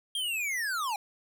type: linear sweep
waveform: square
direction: down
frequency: 3247 to 784 Hz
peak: -30 dBFS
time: 0.15-0.96 s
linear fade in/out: 2 ms
effects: none